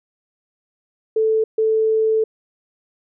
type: tone bursts at uneven times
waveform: sine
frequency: 440 Hz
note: A4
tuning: in tune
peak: -14 dBFS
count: 2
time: 1.16-1.44 / 1.58-2.24 s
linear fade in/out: 5 ms
effects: none